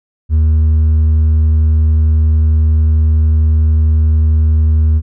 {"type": "tone with hard clipping", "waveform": "triangle", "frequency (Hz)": 77.78, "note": "D#2", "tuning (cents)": 0, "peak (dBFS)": -6, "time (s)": [0.29, 5.02], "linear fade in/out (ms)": 50, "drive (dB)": 1, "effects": []}